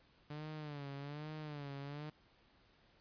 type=tone with vibrato; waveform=sawtooth; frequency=146.83 Hz; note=D3; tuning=in tune; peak=-40 dBFS; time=0.3-2.1 s; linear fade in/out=5 ms; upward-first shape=sine; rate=1.2 Hz; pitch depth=93 cents each way; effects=pink hiss -69 dBFS RMS until 3 s + resampled to 11025 Hz